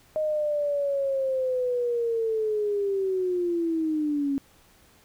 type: linear sweep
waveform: sine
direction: down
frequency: 622.3 to 273.4 Hz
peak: -23 dBFS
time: 0.16-4.38 s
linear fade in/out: 0 ms
effects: pink hiss -58 dBFS RMS until 5.04 s